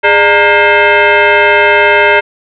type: tone with frequency modulation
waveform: sine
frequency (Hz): 599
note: D5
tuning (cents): +34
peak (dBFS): -4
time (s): 0.03-2.21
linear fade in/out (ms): 20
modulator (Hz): 506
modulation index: 3.9
effects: none